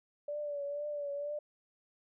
sine tone with vibrato, 580 Hz, D5, 22 cents flat, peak -35 dBFS, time 0.28-1.39 s, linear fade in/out 5 ms, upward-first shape triangle, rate 2.1 Hz, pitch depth 49 cents each way, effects none

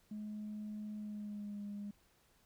sine tone with pitch glide, 211.5 to 204.2 Hz, G#3 to G#3, +32 to -29 cents, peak -40 dBFS, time 0.11-1.91 s, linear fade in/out 5 ms, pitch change -61 cents, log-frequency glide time 0.96-1.62 s, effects tanh soft clip ceiling -38 dBFS + pink hiss -71 dBFS RMS until 2.45 s

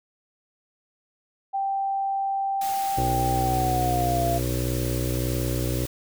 sine tone with pitch glide, 784 to 686.5 Hz, G5 to F5, 0 to -30 cents, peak -23 dBFS, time 1.53-4.39 s, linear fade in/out 20 ms, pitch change -230 cents, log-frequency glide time 3.33-4.24 s
white noise, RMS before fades -36 dBFS, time 2.61-5.87 s, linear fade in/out 5 ms
harmonic tone, 61.74 Hz, B1, in tune, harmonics 1 / 2 / 4 / 5 / 6 / 7 / 8 / 9, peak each -29 / -27 / -36 / -32 / -34 / -40 / -37 / -36 dBFS, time 2.97-5.86 s, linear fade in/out 10 ms
effects none

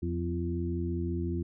harmonic tone with a mistuned harmonic, 85.6 Hz, F2, 34 cents flat, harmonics 1 / 2 / 3 / 4, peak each -32 / -36 / -38 / -35 dBFS, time 0.02-1.43 s, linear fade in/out 10 ms, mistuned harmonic 2, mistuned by +50 cents, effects none

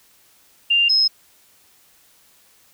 sine tone pair in turn, 2792 / 5144 Hz, F7 / E8, -1 / -43 cents, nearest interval major seventh, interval 1058 cents, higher second, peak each -13 dBFS, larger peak neither, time 0.7-0.89 / 0.89-1.08 s, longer neither, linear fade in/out 10 ms, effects white hiss -55 dBFS RMS until 2.73 s

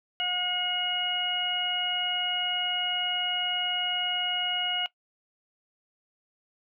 harmonic tone, 722 Hz, F#5, 43 cents flat, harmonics 1 / 2 / 3 / 4, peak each -35 / -36 / -36 / -27 dBFS, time 0.2-4.86 s, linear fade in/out 0 ms, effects noise-tail reverb RT60 0.1 s tail -19 dB re dry

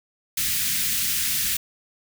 white band-stop noise, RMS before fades -24 dBFS, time 0.37-1.57 s, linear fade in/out 5 ms, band 230 to 1700 Hz, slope 24 dB/octave, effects none

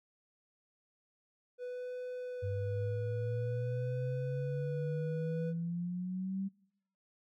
triangle tone with vibrato, 493.9 Hz, B4, in tune, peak -36 dBFS, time 1.58-5.54 s, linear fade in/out 50 ms, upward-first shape sine, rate 0.51 Hz, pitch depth 21 cents each way
sine exponential sweep, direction up, 98 to 196 Hz, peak -34 dBFS, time 2.42-6.49 s, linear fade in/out 20 ms
effects noise-tail reverb RT60 0.8 s tail -23 dB re dry

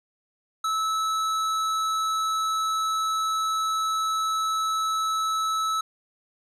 sine tone with hard clipping, 1304 Hz, E6, 19 cents flat, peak -25 dBFS, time 0.64-5.81 s, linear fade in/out 5 ms, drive 13 dB, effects none

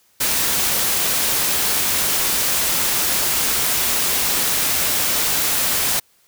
white noise, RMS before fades -19 dBFS, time 0.2-6 s, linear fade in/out 10 ms, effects white hiss -58 dBFS RMS until 6.27 s

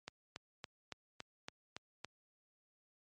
click train, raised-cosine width 0.2 ms, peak -26 dBFS, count 8, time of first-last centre 0.08-2.046 s, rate 3.56 Hz, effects high-pass 80 Hz 12 dB/octave + MP3 48 kbps

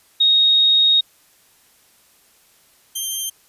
sine / 10% pulse tone pair in turn, 3741 / 3153 Hz, A#7 / G7, +5 / +9 cents, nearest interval minor third, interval 296 cents, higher first, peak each -11 / -14 dBFS, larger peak first, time 0.2-1.01 / 2.95-3.3 s, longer first, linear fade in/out 10 ms, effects white hiss -55 dBFS RMS until 3.48 s + resampled to 32000 Hz

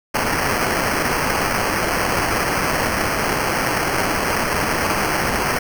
blue noise with sample-and-hold, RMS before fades -20 dBFS, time 0.14-5.59 s, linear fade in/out 10 ms, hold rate 3675 Hz, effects none

